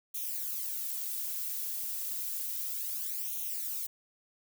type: noise with flanger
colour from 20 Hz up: violet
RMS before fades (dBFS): -36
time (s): 0.14-3.87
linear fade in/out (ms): 10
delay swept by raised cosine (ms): 0.31 to 3.61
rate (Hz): 0.31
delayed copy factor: +0.75
effects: none